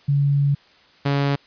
sine / sawtooth tone pair in turn, 141.7 / 140.88 Hz, C#3 / C#3, +38 / +28 cents, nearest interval unison, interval 10 cents, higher first, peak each -15 / -14 dBFS, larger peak second, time 0.08-0.55 / 1.05-1.36 s, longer first, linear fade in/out 10 ms, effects white hiss -53 dBFS RMS until 1.46 s + resampled to 11025 Hz

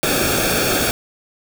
pink noise with comb filter, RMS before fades -18 dBFS, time 0.03-0.91 s, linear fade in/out 0 ms, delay 1 ms, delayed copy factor -0.75, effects none

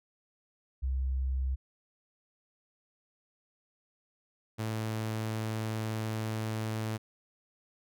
sine / sawtooth tone pair in turn, 65.5 / 109.92 Hz, C2 / A2, +2 / -1 cents, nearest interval major sixth, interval 897 cents, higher second, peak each -28 dBFS, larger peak neither, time 0.82-1.56 / 4.58-6.98 s, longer second, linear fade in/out 20 ms, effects none

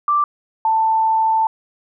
sine tone pair in turn, 1174.7 / 886.9 Hz, D6 / A5, 0 / +14 cents, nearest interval perfect fourth, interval 486 cents, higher first, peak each -13 dBFS, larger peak neither, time 0.08-0.24 / 0.65-1.47 s, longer second, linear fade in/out 2 ms, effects none

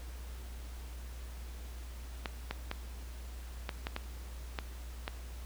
clicks, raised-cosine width 0.3 ms, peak -19 dBFS, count 8, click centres 2.258 / 2.51 / 2.714 / 3.692 / 3.869 / 3.964 / 4.588 / 5.079 s, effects added 60 Hz sine -42 dBFS peak until 5.45 s + pink hiss -54 dBFS RMS until 5.45 s

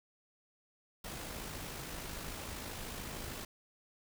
pink noise with amplitude modulation, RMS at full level -42 dBFS, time 1.04-3.45 s, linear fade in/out 5 ms, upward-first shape sine, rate 53.2 Hz, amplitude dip 35%, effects none

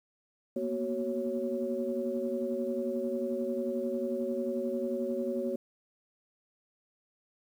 sine tone cluster, 233 / 244.2 / 374.8 / 552 Hz, A#3 / B3 / F#4 / C#5, -1 / -19 / +22 / -7 cents, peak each -37 / -36 / -34 / -34 dBFS, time 0.56-5.56 s, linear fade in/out 5 ms, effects tanh soft clip ceiling -19 dBFS + 10-bit

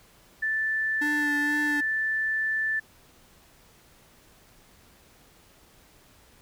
sine tone, 1760 Hz, A6, in tune, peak -24 dBFS, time 0.42-2.8 s, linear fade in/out 10 ms
square tone with vibrato, 293.7 Hz, D4, in tune, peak -29 dBFS, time 1.01-1.81 s, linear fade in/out 10 ms, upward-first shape sine, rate 2.1 Hz, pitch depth 22 cents each way
effects pink hiss -57 dBFS RMS until 6.41 s

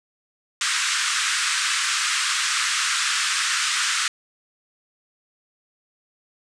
pink band-pass noise, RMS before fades -23 dBFS, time 0.61-4.08 s, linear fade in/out 2 ms, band 1200 to 9000 Hz, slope 48 dB/octave, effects none

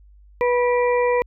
harmonic tone with a mistuned harmonic, 488.9 Hz, B4, 18 cents flat, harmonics 1 / 2 / 4 / 5, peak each -17 / -23 / -29 / -31 dBFS, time 0.41-1.22 s, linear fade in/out 0 ms, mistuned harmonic 5, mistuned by -54 cents, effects added 50 Hz sine -46 dBFS peak until 1.26 s

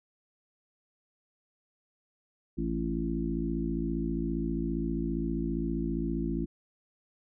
harmonic tone with a mistuned harmonic, 55 Hz, A1, in tune, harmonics 1 / 3 / 4 / 5 / 6, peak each -35 / -35 / -35 / -35 / -35 dBFS, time 2.57-6.46 s, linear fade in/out 20 ms, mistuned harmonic 6, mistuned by +38 cents, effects none

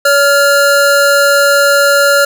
square tone pair together, 566.3 / 1396.9 Hz, C#5 / F6, +37 / 0 cents, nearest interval octave + major third, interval 1563 cents, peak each -10 dBFS, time 0.05-2.25 s, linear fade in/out 5 ms, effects 7-bit

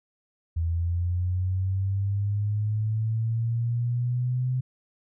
sine linear sweep, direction up, 82.1 to 128.5 Hz, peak -23 dBFS, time 0.56-4.61 s, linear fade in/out 10 ms, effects none

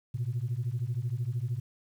sine beating tone pair, 114.3 / 127.3 Hz, A#2 / C3, -34 / -47 cents, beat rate 13 Hz, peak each -31 dBFS, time 0.14-1.6 s, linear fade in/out 10 ms, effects tanh soft clip ceiling -24 dBFS + 10-bit

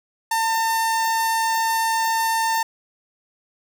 sawtooth tone with notch filter, 902 Hz, A5, 43 cents sharp, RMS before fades -21 dBFS, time 0.31-2.63 s, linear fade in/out 5 ms, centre 3100 Hz, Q 1.7, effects none

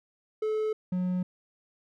triangle tone pair in turn, 432.4 / 181.8 Hz, A4 / F#3, -30 / -30 cents, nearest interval octave + minor third, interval 1500 cents, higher first, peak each -24 dBFS, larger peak neither, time 0.42-0.73 / 0.92-1.23 s, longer neither, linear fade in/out 5 ms, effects none

